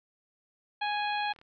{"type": "harmonic tone", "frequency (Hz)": 830.6, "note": "G#5", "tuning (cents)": 0, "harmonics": [1, 2, 3, 4, 5], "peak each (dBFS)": [-30, -36, -37, -40, -42], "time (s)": [0.81, 1.33], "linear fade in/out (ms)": 10}
{"type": "click train", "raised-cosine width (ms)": 0.3, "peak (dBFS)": -39, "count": 23, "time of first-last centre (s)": [0.84, 1.414], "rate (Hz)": 38.3}
{"effects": []}